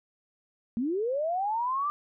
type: linear sweep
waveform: sine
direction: up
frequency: 217.4 to 1197 Hz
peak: -26 dBFS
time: 0.77-1.9 s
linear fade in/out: 0 ms
effects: none